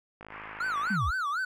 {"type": "click train", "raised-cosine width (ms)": 0.5, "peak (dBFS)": -29, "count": 36, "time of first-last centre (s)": [0.21, 0.872], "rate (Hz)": 52.9}
{"type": "band-pass noise", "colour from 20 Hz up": "pink", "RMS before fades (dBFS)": -44, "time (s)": [0.29, 0.98], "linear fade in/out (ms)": 50, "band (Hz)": [890, 2500], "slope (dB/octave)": 48}
{"type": "tone with vibrato", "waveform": "triangle", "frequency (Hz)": 1318.5, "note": "E6", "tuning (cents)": 0, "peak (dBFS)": -26, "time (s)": [0.6, 1.45], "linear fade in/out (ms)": 5, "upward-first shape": "sine", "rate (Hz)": 4, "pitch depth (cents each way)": 270}
{"type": "linear sweep", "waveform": "sine", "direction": "down", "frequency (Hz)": [222.2, 44.25], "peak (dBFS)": -27, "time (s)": [0.9, 1.11], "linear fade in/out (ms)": 10}
{"effects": []}